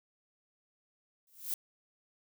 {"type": "noise with exponential growth", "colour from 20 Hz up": "violet", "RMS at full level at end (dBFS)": -31, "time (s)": [1.27, 1.54], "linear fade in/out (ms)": 2, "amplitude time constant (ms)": 57, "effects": []}